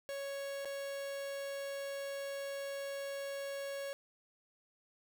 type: tone with dropouts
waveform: 45% pulse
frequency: 555 Hz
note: C#5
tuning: 2 cents sharp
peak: -39 dBFS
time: 0.09-3.93 s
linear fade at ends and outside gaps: 0 ms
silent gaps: 0.648-0.655 s
effects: none